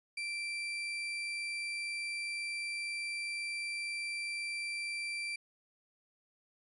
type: tone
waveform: 35% pulse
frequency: 2349 Hz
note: D7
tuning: in tune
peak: -34 dBFS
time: 0.17-5.36 s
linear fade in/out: 5 ms
effects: resampled to 24000 Hz